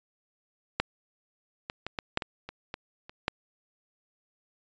clicks, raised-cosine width 0.3 ms, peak -8 / -18 / -18 / -15 / -8 / -18 / -23 / -19 / -28 / -10 dBFS, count 10, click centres 0.8 / 1.699 / 1.866 / 1.988 / 2.174 / 2.222 / 2.49 / 2.741 / 3.095 / 3.281 s, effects resampled to 16000 Hz

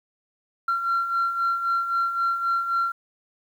sine beating tone pair, 1366 / 1369.8 Hz, F6 / F6, -39 / -34 cents, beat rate 3.8 Hz, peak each -28 / -21 dBFS, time 0.68-2.92 s, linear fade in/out 5 ms, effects tanh soft clip ceiling -17 dBFS + 9-bit

